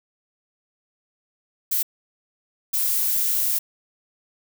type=noise bursts at uneven times; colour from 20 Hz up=violet; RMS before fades=-22 dBFS; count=2; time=1.71-1.83 / 2.73-3.59 s; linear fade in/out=10 ms; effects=none